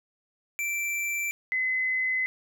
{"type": "tone pair in turn", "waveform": ["square", "sine"], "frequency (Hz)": [2342, 2034], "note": ["D7", "C7"], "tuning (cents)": [-5, -50], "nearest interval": "major second", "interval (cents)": 245, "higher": "first", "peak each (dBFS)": [-28, -24], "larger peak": "second", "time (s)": [[0.59, 1.31], [1.52, 2.26]], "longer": "second", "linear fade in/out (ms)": 0, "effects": []}